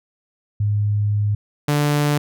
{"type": "tone pair in turn", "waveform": ["sine", "sawtooth"], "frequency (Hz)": [103.83, 146.84], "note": ["G#2", "D3"], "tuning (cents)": [0, 0], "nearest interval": "tritone", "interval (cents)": 600, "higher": "second", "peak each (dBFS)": [-16, -12], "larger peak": "second", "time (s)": [[0.6, 1.35], [1.68, 2.18]], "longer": "first", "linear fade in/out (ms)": 5, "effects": []}